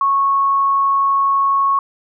sine tone, 1102 Hz, C#6, 11 cents flat, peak -12 dBFS, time 0.01-1.79 s, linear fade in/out 2 ms, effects none

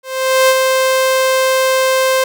sawtooth tone with ADSR envelope, 523.3 Hz, C5, in tune, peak -3 dBFS, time 0.03-2.24 s, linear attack 460 ms, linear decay 46 ms, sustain -4 dB, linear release 4 ms, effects none

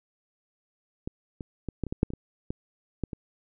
clicks, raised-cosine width 3 ms, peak -19 / -23 / -19 / -15 / -23 / -17 / -7 / -25 / -21 / -18 / -15 / -22 dBFS, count 12, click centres 1.075 / 1.408 / 1.687 / 1.837 / 1.867 / 1.925 / 2.031 / 2.104 / 2.136 / 2.505 / 3.037 / 3.132 s, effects none

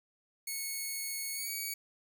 5% pulse tone with pitch glide, 2203 to 2260 Hz, C#7 to C#7, -11 to +33 cents, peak -26 dBFS, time 0.47-1.74 s, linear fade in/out 5 ms, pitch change +44 cents, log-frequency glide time 1.32-1.5 s, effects none

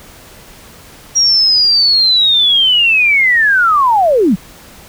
sine linear sweep, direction down, 5690 to 158.2 Hz, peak -7 dBFS, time 1.15-4.36 s, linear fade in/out 20 ms, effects pink hiss -38 dBFS RMS until 4.88 s

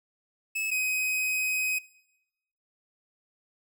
45% pulse tone pair in turn, 2596 / 2519 Hz, E7 / D#7, -27 / +21 cents, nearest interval minor second, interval 52 cents, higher first, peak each -28 / -25 dBFS, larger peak second, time 0.55-0.71 / 0.71-1.79 s, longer second, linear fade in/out 10 ms, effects noise-tail reverb RT60 0.9 s tail -22 dB re dry

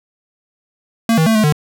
square tone with pitch steps, 228.2 / 160 / 222.8 / 215.6 / 149.8 Hz, A#3 / D#3 / A3 / A3 / D3, -37 / +49 / +22 / -35 / +35 cents, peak -11 dBFS, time 1.09-1.525 s, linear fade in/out 2 ms, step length 87 ms, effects none

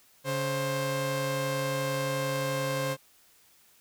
sawtooth tone pair together, 140 / 528.6 Hz, C#3 / C5, +18 / +18 cents, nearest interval octave + major seventh, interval 2300 cents, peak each -28 / -26 dBFS, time 0.24-2.97 s, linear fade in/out 50 ms, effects white hiss -61 dBFS RMS until 3.8 s

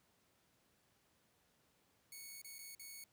5% pulse tone with dropouts, 2218 Hz, C#7, in tune, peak -40 dBFS, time 2.12-3.04 s, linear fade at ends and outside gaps 2 ms, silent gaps 2.417-2.445 / 2.584-2.589 / 2.75-2.795 s, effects pink hiss -75 dBFS RMS until 3.12 s + high-pass 80 Hz 12 dB/octave

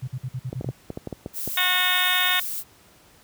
sine tone bursts, 127.8 Hz, C3, 40 cents flat, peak -26 dBFS, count 7, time 0.02-0.712 s, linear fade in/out 10 ms, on 56 ms, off 50 ms
clicks, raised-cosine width 2 ms, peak -17 dBFS, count 10, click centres 0.529 / 0.611 / 0.645 / 0.689 / 0.903 / 0.974 / 1.073 / 1.127 / 1.261 / 1.476 s
violet noise, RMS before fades -30 dBFS, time 1.33-2.64 s, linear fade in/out 50 ms
harmonic tone, 365.2 Hz, F#4, 23 cents flat, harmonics 2 / 3 / 4 / 5 / 6 / 7 / 8 / 9 / 10, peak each -33 / -30 / -28 / -26 / -28 / -31 / -30 / -31 / -24 dBFS, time 1.57-2.4 s, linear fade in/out 5 ms
effects pink hiss -54 dBFS RMS until 3.23 s + high-pass 60 Hz 12 dB/octave

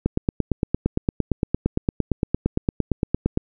click train, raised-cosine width 3 ms, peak -6 dBFS, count 30, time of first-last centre 0.06-3.374 s, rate 8.75 Hz, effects none

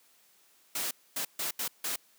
white noise bursts at uneven times, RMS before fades -33 dBFS, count 5, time 0.75-0.91 / 1.16-1.25 / 1.39-1.51 / 1.59-1.68 / 1.84-1.96 s, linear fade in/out 5 ms, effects white hiss -64 dBFS RMS until 2.18 s + high-pass 200 Hz 12 dB/octave

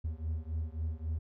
triangle beating tone pair, 77.78 / 81.48 Hz, D#2 / E2, 0 / -20 cents, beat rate 3.7 Hz, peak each -34 / -35 dBFS, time 0.04-1.19 s, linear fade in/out 10 ms, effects none

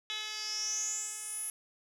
10% pulse tone with band-pass filter sweep, 428.4 Hz, A4, 46 cents flat, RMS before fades -37 dBFS, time 0.1-1.5 s, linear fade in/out 0 ms, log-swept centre 3700 to 11000 Hz, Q 9.2, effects none

